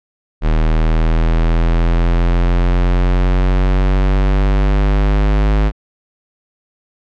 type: exponential sweep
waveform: square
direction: up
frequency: 39 to 52 Hz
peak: -11 dBFS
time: 0.41-5.72 s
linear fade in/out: 50 ms
effects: low-pass 3000 Hz 12 dB/octave